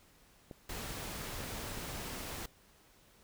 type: clicks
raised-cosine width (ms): 2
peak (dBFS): -32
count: 4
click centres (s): 0.512 / 1.405 / 1.641 / 1.776
type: noise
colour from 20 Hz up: pink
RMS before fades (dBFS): -42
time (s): 0.69-2.46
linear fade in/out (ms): 5
effects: pink hiss -64 dBFS RMS until 3.23 s